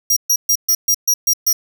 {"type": "tone bursts", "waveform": "sawtooth", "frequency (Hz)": 5700, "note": "F8", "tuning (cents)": 34, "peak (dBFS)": -9, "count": 8, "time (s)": [0.1, 1.53], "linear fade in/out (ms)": 5, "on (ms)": 65, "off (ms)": 130, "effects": []}